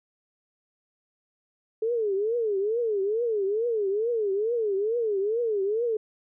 sine tone with vibrato, 430.3 Hz, A4, 39 cents flat, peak -23 dBFS, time 1.82-5.97 s, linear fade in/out 5 ms, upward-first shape triangle, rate 2.3 Hz, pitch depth 220 cents each way, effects none

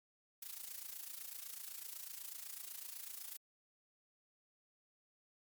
blue noise with amplitude modulation, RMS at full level -45 dBFS, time 0.42-3.37 s, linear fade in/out 5 ms, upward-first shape sine, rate 28 Hz, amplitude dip 75%, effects MP3 96 kbps

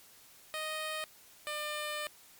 10% pulse tone pair in turn, 622.3 / 599.9 Hz, D#5 / D5, 0 / +37 cents, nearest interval minor second, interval 63 cents, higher first, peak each -27 dBFS, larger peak neither, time 0.54-1.04 / 1.47-2.07 s, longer second, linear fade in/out 0 ms, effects white hiss -58 dBFS RMS until 2.39 s + MP3 96 kbps

